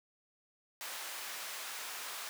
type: high-pass noise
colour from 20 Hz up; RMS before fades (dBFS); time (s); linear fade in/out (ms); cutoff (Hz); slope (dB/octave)
pink; -43; 0.81-2.29; 0; 1000; 12
effects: none